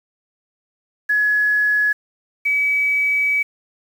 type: tone pair in turn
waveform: sine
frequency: 1691 / 2283 Hz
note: G#6 / D7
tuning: +31 / -50 cents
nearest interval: perfect fourth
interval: 519 cents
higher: second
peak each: -14 / -15 dBFS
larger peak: first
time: 1.09-1.93 / 2.45-3.43 s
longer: second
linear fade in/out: 10 ms
effects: 7-bit